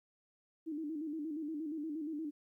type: tone with vibrato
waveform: sine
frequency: 307.6 Hz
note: D#4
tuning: 20 cents flat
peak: -37 dBFS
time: 0.66-2.31 s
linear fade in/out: 20 ms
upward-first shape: square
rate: 8.5 Hz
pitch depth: 81 cents each way
effects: 13-bit